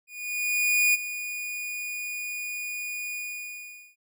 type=tone with ADSR envelope; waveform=45% pulse; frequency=2452 Hz; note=D#7; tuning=26 cents flat; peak=-18 dBFS; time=0.07-3.96 s; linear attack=870 ms; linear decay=23 ms; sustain=-13 dB; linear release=810 ms; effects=none